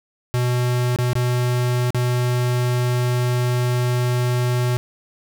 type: tone with dropouts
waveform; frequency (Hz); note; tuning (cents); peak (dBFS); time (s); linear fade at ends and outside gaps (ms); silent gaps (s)
square; 123.47; B2; 0; -18; 0.34-4.77; 0; 0.961-0.987 / 1.132-1.154 / 1.905-1.946
effects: none